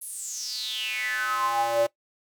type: tone with high-pass filter sweep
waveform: square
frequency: 116.54 Hz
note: A#2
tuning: in tune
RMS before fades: -28 dBFS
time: 0.01-1.87 s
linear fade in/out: 10 ms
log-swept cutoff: 11000 to 520 Hz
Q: 8
effects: noise-tail reverb RT60 0.1 s tail -19 dB re dry